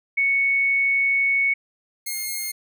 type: tone pair in turn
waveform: sine / 5% pulse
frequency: 2217 / 2138 Hz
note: C#7 / C7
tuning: 0 / +37 cents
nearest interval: minor second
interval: 63 cents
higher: first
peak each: -17 / -16 dBFS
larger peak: second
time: 0.17-1.54 / 2.06-2.52 s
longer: first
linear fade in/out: 10 ms
effects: none